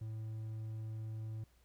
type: tone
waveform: triangle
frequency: 110 Hz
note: A2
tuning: in tune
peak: -38 dBFS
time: 0.01-1.44 s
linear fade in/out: 5 ms
effects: added 60 Hz sine -68 dBFS peak until 1.64 s + pink hiss -73 dBFS RMS until 1.64 s